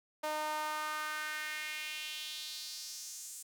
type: tone with high-pass filter sweep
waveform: sawtooth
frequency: 305.8 Hz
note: D#4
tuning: 30 cents flat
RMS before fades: -40 dBFS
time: 0.23-3.43 s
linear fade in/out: 10 ms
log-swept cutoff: 710 to 8000 Hz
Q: 2.7
effects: none